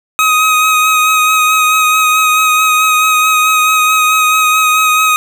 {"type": "tone with vibrato", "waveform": "25% pulse", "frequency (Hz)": 1259, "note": "D#6", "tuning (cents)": 20, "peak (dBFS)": -4, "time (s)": [0.19, 5.16], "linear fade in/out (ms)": 0, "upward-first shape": "sine", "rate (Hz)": 4.6, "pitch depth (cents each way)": 20, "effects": []}